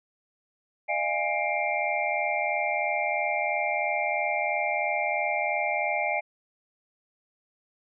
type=tone cluster; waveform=sine; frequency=607 / 690 / 823 / 2123 / 2349 Hz; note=D#5 / F5 / G#5 / C7 / D7; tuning=-43 / -21 / -16 / +25 / 0 cents; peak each=-31 dBFS; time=0.88-6.21 s; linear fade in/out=20 ms; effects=none